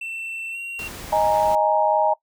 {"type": "tone with pitch glide", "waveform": "triangle", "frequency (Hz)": [2685, 2748], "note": ["E7", "F7"], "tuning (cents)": [31, -29], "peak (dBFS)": -27, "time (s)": [0.01, 0.88], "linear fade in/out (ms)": 5, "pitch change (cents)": 40, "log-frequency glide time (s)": [0.52, 0.57]}
{"type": "noise", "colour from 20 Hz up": "pink", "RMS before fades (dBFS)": -36, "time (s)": [0.79, 1.55], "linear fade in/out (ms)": 0}
{"type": "chord", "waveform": "sine", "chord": "D# suspended fourth", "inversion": "none", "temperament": "just", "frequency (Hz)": [622.3, 829.7, 933.4], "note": ["D#5", "G#5", "A#5"], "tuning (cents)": [0, -2, 2], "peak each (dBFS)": [-20, -20, -21], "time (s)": [1.12, 2.14], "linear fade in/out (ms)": 10}
{"effects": ["noise-tail reverb RT60 0.1 s tail -21 dB re dry"]}